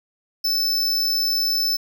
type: tone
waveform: square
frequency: 5274 Hz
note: E8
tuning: in tune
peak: -19 dBFS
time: 0.44-1.77 s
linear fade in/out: 10 ms
effects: 9-bit